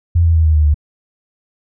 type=tone with pitch steps; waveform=sine; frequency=85.1 / 82.77 / 80.51 / 78.31 / 76.17 / 74.08 Hz; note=F2 / E2 / E2 / D#2 / D#2 / D2; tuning=-44 / +8 / -40 / +12 / -36 / +16 cents; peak=-8 dBFS; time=0.15-0.744 s; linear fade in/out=10 ms; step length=99 ms; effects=none